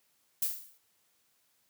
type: noise with exponential decay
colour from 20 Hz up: violet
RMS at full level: -27 dBFS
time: 0.42-0.78 s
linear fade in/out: 5 ms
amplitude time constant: 77 ms
effects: white hiss -72 dBFS RMS until 1.69 s + high-pass 60 Hz 12 dB/octave